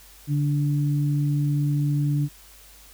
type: tone pair together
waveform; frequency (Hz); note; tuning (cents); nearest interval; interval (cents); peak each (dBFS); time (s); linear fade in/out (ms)
sine; 145 / 292.6; D3 / D4; -22 / -6; octave; 1216; -20 / -29; 0.27-2.29; 50
effects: added 50 Hz sine -52 dBFS peak until 2.93 s + white hiss -50 dBFS RMS until 2.93 s